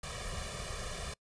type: noise with comb filter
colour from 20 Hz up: pink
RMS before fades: -40 dBFS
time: 0.03-1.14 s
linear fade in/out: 5 ms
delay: 1.7 ms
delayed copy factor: +0.85
effects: noise-tail reverb RT60 0.1 s tail -25 dB re dry + resampled to 22050 Hz